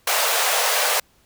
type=high-pass noise; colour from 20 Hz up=pink; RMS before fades=-20 dBFS; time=0.07-1 s; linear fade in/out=5 ms; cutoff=490 Hz; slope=48 dB/octave; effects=pink hiss -59 dBFS RMS until 1.25 s